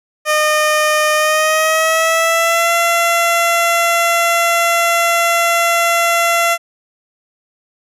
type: tone with pitch glide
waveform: 15% pulse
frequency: 610 to 680.8 Hz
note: D#5 to F5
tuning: -34 to -44 cents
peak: -5 dBFS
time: 0.25-6.58 s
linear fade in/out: 50 ms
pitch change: +190 cents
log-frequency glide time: 1.14-2.73 s
effects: resampled to 32000 Hz